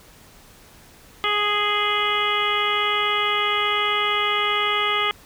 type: harmonic tone with a mistuned harmonic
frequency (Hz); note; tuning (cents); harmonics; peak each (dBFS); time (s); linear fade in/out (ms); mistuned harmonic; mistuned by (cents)
415.3; G#4; 0; 1 / 2 / 3 / 4 / 5 / 6 / 7 / 8; -29 / -31 / -23 / -34 / -25 / -32 / -27 / -28; 1.24-5.11; 0; 7; +20
effects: pink hiss -49 dBFS RMS until 5.25 s